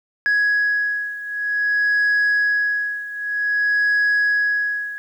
sine beating tone pair, 1669 / 1669.53 Hz, G#6 / G#6, +8 / +9 cents, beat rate 0.53 Hz, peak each -17 / -20 dBFS, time 0.26-4.98 s, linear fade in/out 0 ms, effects tanh soft clip ceiling -13 dBFS + 9-bit

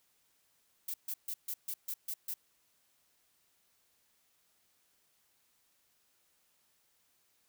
violet noise bursts, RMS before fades -38 dBFS, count 8, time 0.88-2.34 s, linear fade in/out 5 ms, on 60 ms, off 140 ms, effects white hiss -73 dBFS RMS until 7.48 s

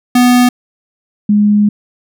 square / sine tone pair in turn, 246.9 / 207.6 Hz, B3 / G#3, 0 / 0 cents, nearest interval minor third, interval 300 cents, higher first, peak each -6 dBFS, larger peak neither, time 0.15-0.49 / 1.29-1.69 s, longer second, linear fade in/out 5 ms, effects none

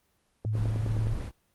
sine tone with vibrato, 108.5 Hz, A2, 24 cents flat, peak -26 dBFS, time 0.45-1.14 s, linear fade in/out 10 ms, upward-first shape sine, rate 11 Hz, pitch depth 34 cents each way
click train, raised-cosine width 2 ms, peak -23 dBFS, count 7, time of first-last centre 0.45-1.07 s, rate 9.68 Hz
brown noise, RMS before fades -34 dBFS, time 0.52-1.32 s, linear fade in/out 50 ms
effects pink hiss -71 dBFS RMS until 1.54 s + Opus 24 kbps

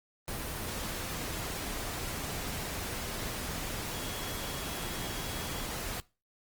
sine tone in noise, 3322 Hz, G#7, in tune, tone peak -47 dBFS, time 3.94-5.64 s, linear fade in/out 0 ms, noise pink, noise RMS -37 dBFS, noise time 0.28-6 s, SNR -13 dB, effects noise-tail reverb RT60 0.3 s tail -22 dB re dry + Opus 24 kbps

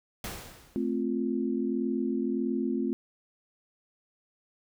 pink noise with exponential decay, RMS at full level -35 dBFS, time 0.24-1.03 s, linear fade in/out 2 ms, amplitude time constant 170 ms
sine chord, F major, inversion first, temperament equal, 220 / 261.6 / 349.2 Hz, A3 / C4 / F4, 0 / 0 / 0 cents, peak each -31 / -30 / -32 dBFS, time 0.76-2.93 s, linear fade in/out 0 ms
effects none

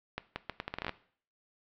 accelerating click train, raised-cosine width 0.3 ms, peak -18 dBFS, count 12, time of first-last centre 0.18-0.893 s, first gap 180 ms, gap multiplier 0.76, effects noise-tail reverb RT60 0.5 s tail -17 dB re dry + low-pass 4000 Hz 12 dB/octave

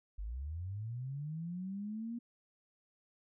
sine linear sweep, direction up, 46.25 to 239.3 Hz, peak -38 dBFS, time 0.18-2.19 s, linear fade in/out 10 ms, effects none

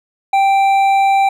sine tone with hard clipping, 784 Hz, G5, in tune, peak -11 dBFS, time 0.33-1.29 s, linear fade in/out 5 ms, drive 7 dB, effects none

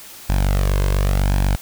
sawtooth tone with flanger, 48.05 Hz, G1, 34 cents flat, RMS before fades -17 dBFS, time 0.29-1.56 s, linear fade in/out 10 ms, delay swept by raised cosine 1.2 to 1.92 ms, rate 0.91 Hz, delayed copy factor +0.6, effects white hiss -39 dBFS RMS until 1.61 s

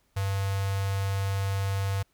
square tone with notch filter, 98 Hz, G2, in tune, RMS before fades -28 dBFS, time 0.16-2.03 s, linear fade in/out 10 ms, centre 300 Hz, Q 1.1, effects pink hiss -70 dBFS RMS until 2.13 s

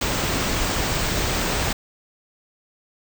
pink band-stop noise, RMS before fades -23 dBFS, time 0.01-1.73 s, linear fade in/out 5 ms, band 8900 to 14000 Hz, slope 96 dB/octave, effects none

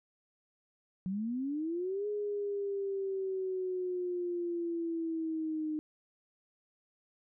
sine linear two-way sweep, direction up then down, 180.4 to 417.8 to 305.8 Hz, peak -32 dBFS, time 1.06-5.79 s, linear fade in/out 0 ms, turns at 2.07 s, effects none

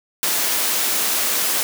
white high-pass noise, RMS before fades -20 dBFS, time 0.23-1.63 s, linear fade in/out 0 ms, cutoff 240 Hz, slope 12 dB/octave, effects none

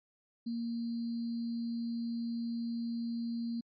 sine tone with sample-and-hold, 233.1 Hz, A#3, in tune, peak -33 dBFS, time 0.46-3.61 s, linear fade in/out 10 ms, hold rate 4410 Hz, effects MP3 32 kbps

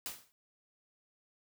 white noise with exponential decay, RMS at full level -37 dBFS, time 0.06-0.32 s, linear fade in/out 0 ms, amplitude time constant 56 ms, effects none

